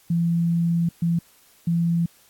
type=tone bursts at uneven times; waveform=sine; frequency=169.1 Hz; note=E3; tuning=44 cents sharp; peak=-18 dBFS; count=3; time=0.1-0.89 / 1.02-1.19 / 1.67-2.06 s; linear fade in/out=5 ms; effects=white hiss -56 dBFS RMS until 2.29 s + AAC 64 kbps